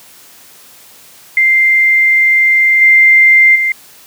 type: tone with level steps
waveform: sine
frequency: 2093 Hz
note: C7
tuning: in tune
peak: -6 / -3 / -10 dBFS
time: 1.37-3.72 s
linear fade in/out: 2 ms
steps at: 2.81 / 3.55 s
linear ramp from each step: 10 ms
effects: white hiss -40 dBFS RMS until 4.06 s + high-pass 80 Hz 12 dB/octave